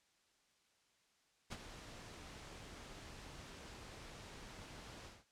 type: noise with ADSR envelope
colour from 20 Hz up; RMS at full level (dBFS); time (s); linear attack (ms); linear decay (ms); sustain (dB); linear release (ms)
pink; -44; 1.5-5.25; 20; 44; -9; 200
effects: white hiss -75 dBFS RMS until 5.31 s + low-pass 7000 Hz 12 dB/octave